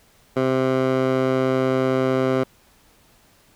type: tone with band-pass filter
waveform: 15% pulse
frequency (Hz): 130.81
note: C3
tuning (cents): 0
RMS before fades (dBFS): -20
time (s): 0.36-2.44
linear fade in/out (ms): 10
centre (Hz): 580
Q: 0.63
effects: pink hiss -56 dBFS RMS until 3.55 s